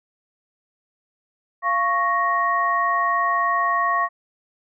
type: tone cluster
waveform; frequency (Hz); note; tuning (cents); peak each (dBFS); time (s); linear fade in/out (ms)
sine; 691 / 1106 / 1870; F5 / C#6 / A#6; -19 / -4 / +5; -26 / -19 / -25; 1.62-4.09; 50
effects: none